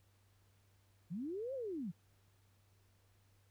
sine linear two-way sweep, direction up then down, 150 to 554.4 to 150 Hz, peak -39 dBFS, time 1.1-1.92 s, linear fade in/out 20 ms, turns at 1.54 s, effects added 98 Hz sine -69 dBFS peak until 3.5 s + pink hiss -75 dBFS RMS until 3.5 s

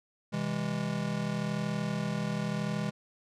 square chord, C augmented, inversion none, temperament just, 130.81 / 163.52 / 204.4 Hz, C3 / E3 / G#3, 0 / -14 / -27 cents, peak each -38 / -35 / -34 dBFS, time 0.32-2.91 s, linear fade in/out 20 ms, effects low-pass 7000 Hz 12 dB/octave

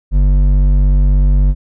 sine tone with hard clipping, 48.27 Hz, G1, 26 cents flat, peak -9 dBFS, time 0.11-1.55 s, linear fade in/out 50 ms, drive 8 dB, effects none

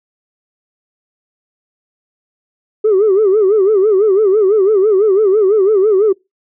sine tone with vibrato, 405.8 Hz, G#4, 40 cents flat, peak -6 dBFS, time 2.84-6.13 s, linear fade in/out 10 ms, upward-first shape sine, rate 6 Hz, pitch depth 150 cents each way, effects noise-tail reverb RT60 0.2 s tail -24 dB re dry + tanh soft clip ceiling -5 dBFS

